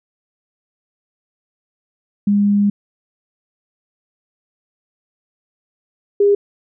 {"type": "tone pair in turn", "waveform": "sine", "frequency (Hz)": [203.5, 405.1], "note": ["G#3", "G#4"], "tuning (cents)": [-35, -43], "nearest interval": "octave", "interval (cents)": 1192, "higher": "second", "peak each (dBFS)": [-11, -9], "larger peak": "second", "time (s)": [[2.27, 2.7], [6.2, 6.35]], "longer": "first", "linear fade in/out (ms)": 5, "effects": []}